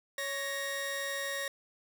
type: tone pair together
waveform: sawtooth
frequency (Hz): 556 / 1870.2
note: C#5 / A#6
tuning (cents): +5 / +5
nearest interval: octave + major sixth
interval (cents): 2100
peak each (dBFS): -34 / -32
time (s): 0.18-1.48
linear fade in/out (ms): 2
effects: none